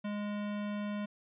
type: tone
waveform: square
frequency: 206.8 Hz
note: G#3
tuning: 7 cents flat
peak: -35 dBFS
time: 0.04-1.06 s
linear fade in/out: 10 ms
effects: resampled to 8000 Hz